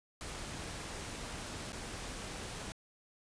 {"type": "noise with dropouts", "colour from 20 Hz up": "pink", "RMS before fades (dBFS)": -43, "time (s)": [0.21, 2.72], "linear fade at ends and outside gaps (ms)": 0, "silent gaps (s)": [1.721, 1.73], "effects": ["resampled to 22050 Hz"]}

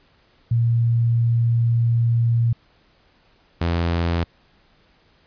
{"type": "tone pair in turn", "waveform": ["sine", "sawtooth"], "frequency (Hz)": [116.9, 84.94], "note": ["A#2", "F2"], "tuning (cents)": [5, -48], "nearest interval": "tritone", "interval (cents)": 553, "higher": "first", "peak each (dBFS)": -15, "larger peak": "neither", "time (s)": [[0.51, 2.53], [3.61, 4.24]], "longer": "first", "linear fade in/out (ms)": 5, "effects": ["pink hiss -58 dBFS RMS until 5.26 s", "resampled to 11025 Hz"]}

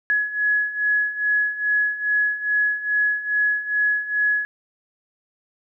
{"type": "beating tone pair", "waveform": "sine", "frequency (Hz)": [1686, 1688.4], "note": ["G#6", "G#6"], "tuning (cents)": [26, 28], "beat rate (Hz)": 2.4, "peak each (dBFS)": [-24, -20], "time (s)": [0.1, 4.45], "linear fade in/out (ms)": 0, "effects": []}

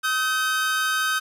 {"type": "tone cluster", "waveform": "40% pulse", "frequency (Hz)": [1267, 1541, 3708], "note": ["D#6", "G6", "A#7"], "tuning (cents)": [31, -30, -10], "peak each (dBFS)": [-25, -22, -31], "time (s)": [0.03, 1.2], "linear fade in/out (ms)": 20, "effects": ["resampled to 32000 Hz", "9-bit"]}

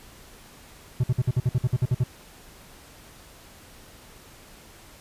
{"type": "tone bursts", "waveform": "triangle", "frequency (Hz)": 124.9, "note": "B2", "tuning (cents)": 20, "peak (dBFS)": -16, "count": 12, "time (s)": [1, 2.038], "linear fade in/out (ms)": 5, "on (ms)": 37, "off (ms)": 54, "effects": ["pink hiss -49 dBFS RMS until 5 s", "resampled to 32000 Hz"]}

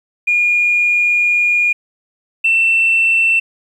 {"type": "tone pair in turn", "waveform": "sine", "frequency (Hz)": [2429, 2684], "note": ["D#7", "E7"], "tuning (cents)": [-42, 31], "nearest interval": "major second", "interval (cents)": 173, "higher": "second", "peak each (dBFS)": [-10, -9], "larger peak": "second", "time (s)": [[0.27, 1.73], [2.44, 3.4]], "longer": "first", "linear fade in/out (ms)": 10, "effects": ["tanh soft clip ceiling -5 dBFS", "8-bit"]}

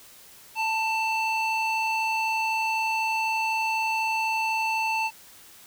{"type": "tone with band-pass filter", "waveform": "square", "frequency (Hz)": 888, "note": "A5", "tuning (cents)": 16, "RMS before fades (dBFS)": -26, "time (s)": [0.55, 5.11], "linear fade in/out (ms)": 50, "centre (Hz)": 2000, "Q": 2.5, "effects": ["white hiss -50 dBFS RMS until 5.66 s"]}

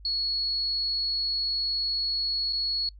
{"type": "tone with dropouts", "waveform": "sine", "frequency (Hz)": 4359, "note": "C#8", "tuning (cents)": -30, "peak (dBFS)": -25, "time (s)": [0.05, 2.89], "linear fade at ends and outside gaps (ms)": 2, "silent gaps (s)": [2.526, 2.53], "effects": ["noise-tail reverb RT60 0.1 s tail -26 dB re dry", "added 50 Hz sine -45 dBFS peak until 2.99 s"]}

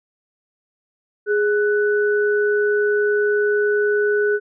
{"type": "tone pair together", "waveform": "sine", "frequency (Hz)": [415.3, 1488.1], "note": ["G#4", "F#6"], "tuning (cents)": [0, 9], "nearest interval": "octave + minor seventh", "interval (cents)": 2209, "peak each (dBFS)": [-16, -22], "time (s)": [1.26, 4.4], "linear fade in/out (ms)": 50, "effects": []}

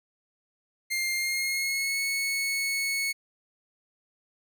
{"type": "tone with pitch glide", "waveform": "sawtooth", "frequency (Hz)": [2112, 2204], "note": ["C7", "C#7"], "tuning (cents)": [16, -11], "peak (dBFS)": -23, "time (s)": [0.9, 3.13], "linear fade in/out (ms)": 20, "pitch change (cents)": 73, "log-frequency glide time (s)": [1.15, 2], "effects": []}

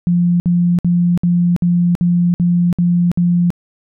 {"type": "tone bursts", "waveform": "sine", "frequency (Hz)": 174.61, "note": "F3", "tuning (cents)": 0, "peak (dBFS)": -10, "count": 9, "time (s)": [0.07, 3.504], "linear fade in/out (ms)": 0, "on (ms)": 330, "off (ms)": 58, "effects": []}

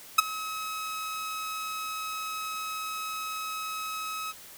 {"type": "tone with ADSR envelope", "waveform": "sawtooth", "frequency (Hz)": 1280, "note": "D#6", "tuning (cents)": 49, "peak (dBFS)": -9, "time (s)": [0.18, 4.33], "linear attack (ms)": 9, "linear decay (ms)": 15, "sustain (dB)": -20, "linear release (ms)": 31, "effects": ["white hiss -48 dBFS RMS until 4.57 s"]}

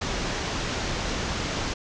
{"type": "low-pass noise", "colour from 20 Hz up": "pink", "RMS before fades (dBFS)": -29, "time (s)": [0.01, 1.74], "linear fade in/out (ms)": 10, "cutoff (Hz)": 6800, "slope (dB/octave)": 48, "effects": []}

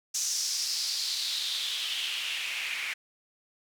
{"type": "noise with band-pass filter sweep", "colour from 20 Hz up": "white", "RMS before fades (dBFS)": -32, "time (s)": [0.14, 2.94], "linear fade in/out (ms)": 10, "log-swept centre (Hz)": [6200, 2200], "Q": 3.9, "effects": []}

